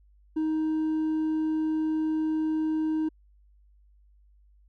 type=tone with hard clipping; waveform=sine; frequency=313.6 Hz; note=D#4; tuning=14 cents sharp; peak=-25 dBFS; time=0.36-3.09 s; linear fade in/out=10 ms; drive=2 dB; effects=added 50 Hz sine -56 dBFS peak until 4.68 s